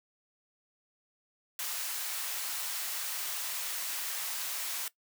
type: high-pass noise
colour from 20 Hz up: white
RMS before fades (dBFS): -36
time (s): 1.59-4.88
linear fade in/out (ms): 2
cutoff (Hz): 810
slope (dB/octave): 12
effects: noise-tail reverb RT60 0.1 s tail -18 dB re dry